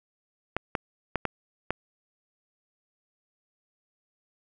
clicks, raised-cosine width 0.5 ms, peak -11 dBFS, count 5, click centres 0.566 / 0.752 / 1.157 / 1.253 / 1.706 s, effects none

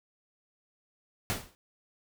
pink noise with exponential decay, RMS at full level -28 dBFS, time 1.3-1.55 s, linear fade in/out 0 ms, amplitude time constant 54 ms, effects none

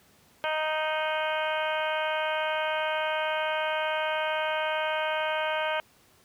harmonic tone with a mistuned harmonic, 311.1 Hz, D#4, in tune, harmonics 2 / 3 / 4 / 5 / 6 / 7 / 8 / 9 / 10, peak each -30 / -32 / -37 / -33 / -45 / -38 / -38 / -42 / -39 dBFS, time 0.44-5.8 s, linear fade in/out 0 ms, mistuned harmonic 9, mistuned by +26 cents, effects pink hiss -60 dBFS RMS until 6.24 s + high-pass 80 Hz 12 dB/octave

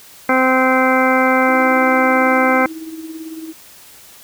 harmonic tone, 259.2 Hz, C4, 16 cents flat, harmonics 1 / 2 / 3 / 4 / 5 / 6 / 8 / 9, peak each -17 / -17 / -19 / -21 / -20 / -20 / -20 / -27 dBFS, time 0.29-2.66 s, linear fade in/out 2 ms
sine tone with tremolo, 320.7 Hz, E4, 48 cents flat, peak -25 dBFS, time 1.48-3.53 s, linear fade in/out 10 ms, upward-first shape sine, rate 18 Hz, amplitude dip 55%
effects white hiss -42 dBFS RMS until 4.23 s

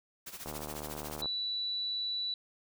white noise with tremolo, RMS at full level -42 dBFS, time 0.26-1.22 s, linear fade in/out 10 ms, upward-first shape sine, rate 14 Hz, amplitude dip 75%
click train, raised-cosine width 1 ms, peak -27 dBFS, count 61, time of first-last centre 0.46-1.258 s, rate 75.2 Hz
sine tone, 3951 Hz, B7, in tune, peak -32 dBFS, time 1.22-2.34 s, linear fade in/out 2 ms
effects none

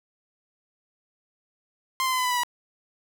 sawtooth tone with pitch steps, 1048 / 1034.8 / 1021.7 / 1008.8 / 996.1 / 983.5 / 971.1 Hz, C6 / C6 / C6 / B5 / B5 / B5 / B5, +2 / -19 / -42 / +36 / +15 / -7 / -29 cents, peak -19 dBFS, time 2-2.434 s, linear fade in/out 0 ms, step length 62 ms, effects none

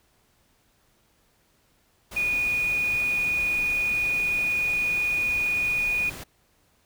sine tone in noise, 2461 Hz, D#7, 20 cents flat, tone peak -22 dBFS, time 2.16-6.1 s, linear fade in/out 10 ms, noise pink, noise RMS -39 dBFS, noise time 2.11-6.24 s, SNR +14 dB, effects pink hiss -65 dBFS RMS until 6.85 s

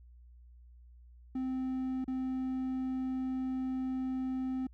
triangle tone with dropouts, 259.5 Hz, C4, 14 cents flat, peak -30 dBFS, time 1.35-4.67 s, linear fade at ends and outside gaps 5 ms, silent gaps 2.044-2.078 s, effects added 60 Hz sine -53 dBFS peak until 4.73 s

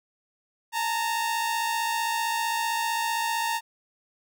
sawtooth tone pair together, 864.5 / 920 Hz, A5 / A#5, -31 / -23 cents, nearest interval minor second, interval 108 cents, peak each -29 / -22 dBFS, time 0.72-3.61 s, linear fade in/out 50 ms, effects none

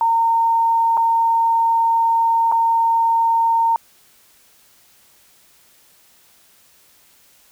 sine tone with dropouts, 916 Hz, A#5, 31 cents flat, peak -13 dBFS, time 0.01-3.76 s, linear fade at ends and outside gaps 1 ms, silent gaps 0.971-0.975 / 2.516-2.522 s, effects white hiss -53 dBFS RMS until 7.51 s

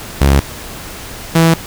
sawtooth tone pair in turn, 69.3 / 164.42 Hz, C#2 / E3, 0 / -4 cents, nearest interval octave + minor third, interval 1496 cents, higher second, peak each -3 dBFS, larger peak neither, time 0.21-0.4 / 1.35-1.54 s, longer neither, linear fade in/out 5 ms, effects pink hiss -29 dBFS RMS until 1.66 s

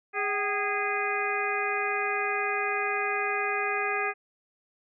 harmonic tone with a mistuned harmonic, 411 Hz, G#4, 18 cents flat, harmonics 1 / 2 / 3 / 4 / 5 / 6, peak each -33 / -33 / -33 / -33 / -33 / -33 dBFS, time 0.13-4.14 s, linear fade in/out 50 ms, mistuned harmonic 2, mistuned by -110 cents, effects none

